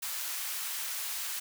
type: high-pass noise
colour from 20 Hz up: white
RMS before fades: -36 dBFS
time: 0.02-1.4 s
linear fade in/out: 10 ms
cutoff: 1000 Hz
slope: 12 dB/octave
effects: none